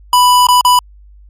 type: tone with dropouts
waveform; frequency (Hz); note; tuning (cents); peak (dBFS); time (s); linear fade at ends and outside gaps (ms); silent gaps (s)
square; 990; B5; +4; -6; 0.13-0.79; 2; 0.469-0.486 / 0.611-0.649
effects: added 50 Hz sine -37 dBFS peak until 1.29 s + MP3 64 kbps